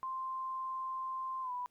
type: tone with pitch glide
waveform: sine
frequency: 1046.5 to 988.3 Hz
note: C6 to B5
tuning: 0 to +1 cents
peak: -36 dBFS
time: 0.03-1.66 s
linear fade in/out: 0 ms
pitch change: -99 cents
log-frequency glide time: 1.42-1.52 s
effects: pink hiss -75 dBFS RMS until 1.7 s